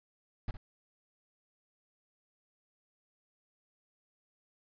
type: noise with echo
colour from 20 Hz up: brown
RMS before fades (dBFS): -34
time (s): 0.48-0.51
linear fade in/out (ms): 2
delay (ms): 60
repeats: 1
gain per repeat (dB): -11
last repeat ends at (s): 0.57
effects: resampled to 11025 Hz